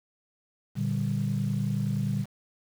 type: chord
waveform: sine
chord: G minor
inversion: first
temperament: equal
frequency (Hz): 116.54 / 146.83 / 196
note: Bb2 / D3 / G3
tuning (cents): 0 / 0 / 0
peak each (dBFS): -29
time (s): 0.75-2.26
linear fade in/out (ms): 50
effects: tanh soft clip ceiling -18 dBFS + 8-bit